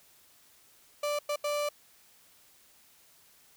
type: tone bursts at uneven times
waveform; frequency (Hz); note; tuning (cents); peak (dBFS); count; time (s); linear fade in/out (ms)
35% pulse; 587.3; D5; 0; -27; 3; 1.03-1.19 / 1.29-1.36 / 1.44-1.69; 5
effects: white hiss -61 dBFS RMS until 3.56 s